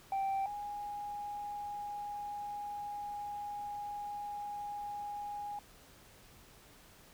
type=tone pair in turn; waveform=sine; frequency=781 / 822.8 Hz; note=G5 / G#5; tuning=-7 / -16 cents; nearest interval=minor second; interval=91 cents; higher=second; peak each=-29 / -38 dBFS; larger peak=first; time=0.12-0.46 / 0.46-5.59 s; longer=second; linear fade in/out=2 ms; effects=tanh soft clip ceiling -30 dBFS + pink hiss -59 dBFS RMS until 7.13 s